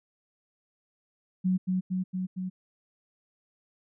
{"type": "tone with echo", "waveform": "sine", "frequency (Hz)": 185, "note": "F#3", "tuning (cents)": 0, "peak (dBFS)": -22, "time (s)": [1.44, 1.58], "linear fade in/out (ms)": 20, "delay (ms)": 230, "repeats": 4, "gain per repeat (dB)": -2, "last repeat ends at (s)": 2.5, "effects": []}